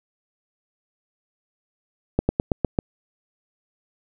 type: slowing click train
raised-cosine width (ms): 2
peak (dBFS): -5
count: 6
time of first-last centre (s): 2.19-2.788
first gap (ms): 100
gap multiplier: 1.09
effects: none